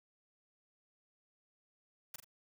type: noise with echo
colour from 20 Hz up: white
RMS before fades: -44 dBFS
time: 2.14-2.16 s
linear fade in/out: 5 ms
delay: 42 ms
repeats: 2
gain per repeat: -7 dB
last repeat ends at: 2.244 s
effects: none